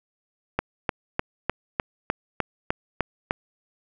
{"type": "click train", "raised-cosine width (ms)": 0.5, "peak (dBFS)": -7, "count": 10, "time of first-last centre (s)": [0.59, 3.309], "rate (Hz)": 3.31, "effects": []}